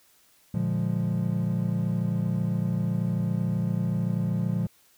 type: chord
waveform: triangle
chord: Bb dominant seventh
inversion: none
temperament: equal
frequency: 116.54 / 146.83 / 174.61 / 207.7 Hz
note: Bb2 / D3 / F3 / Ab3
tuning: 0 / 0 / 0 / 0 cents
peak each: -27 / -30 / -25 / -31 dBFS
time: 0.54-4.67 s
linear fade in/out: 5 ms
effects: white hiss -61 dBFS RMS until 4.97 s